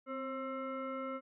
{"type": "tone with frequency modulation", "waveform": "sine", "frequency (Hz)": 535, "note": "C5", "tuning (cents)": 38, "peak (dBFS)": -37, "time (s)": [0.06, 1.21], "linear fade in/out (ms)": 50, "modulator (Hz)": 796, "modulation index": 1.3, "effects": []}